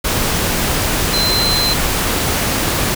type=tone in noise; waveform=sine; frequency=4085 Hz; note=C8; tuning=42 cents flat; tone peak=-15 dBFS; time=1.13-1.74 s; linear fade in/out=10 ms; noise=pink; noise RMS=-17 dBFS; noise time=0.04-2.95 s; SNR=-1 dB; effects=none